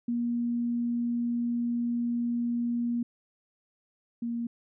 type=tone pair in turn; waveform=sine; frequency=237.8 / 234.9 Hz; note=A#3 / A#3; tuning=+35 / +13 cents; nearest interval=unison; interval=22 cents; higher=first; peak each=-26 / -29 dBFS; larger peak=first; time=0.08-3.03 / 4.22-4.47 s; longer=first; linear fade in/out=5 ms; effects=none